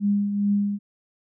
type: tone with tremolo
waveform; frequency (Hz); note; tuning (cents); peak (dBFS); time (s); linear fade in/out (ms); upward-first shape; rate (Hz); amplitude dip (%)
sine; 203.1; G#3; -38; -17; 0-0.79; 50; triangle; 2.4; 55
effects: none